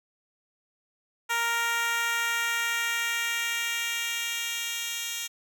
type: tone with high-pass filter sweep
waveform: 10% pulse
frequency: 466.2 Hz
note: A#4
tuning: in tune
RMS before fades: -29 dBFS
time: 1.29-5.28 s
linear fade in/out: 20 ms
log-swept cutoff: 1000 to 3800 Hz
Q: 1.2
effects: none